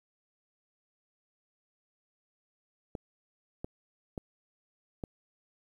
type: clicks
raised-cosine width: 2 ms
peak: -23 dBFS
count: 4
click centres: 2.952 / 3.645 / 4.178 / 5.038 s
effects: 10-bit